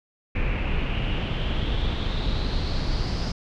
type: noise with low-pass filter sweep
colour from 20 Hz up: brown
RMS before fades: -25 dBFS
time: 0.35-3.32 s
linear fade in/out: 5 ms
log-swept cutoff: 2400 to 5000 Hz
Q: 5.6
effects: none